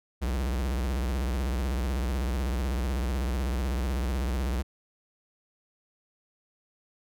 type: tone with vibrato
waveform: square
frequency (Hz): 63.7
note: C2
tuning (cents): -46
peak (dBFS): -27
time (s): 0.21-4.63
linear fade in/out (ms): 20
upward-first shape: sine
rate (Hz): 16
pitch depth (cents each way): 190
effects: none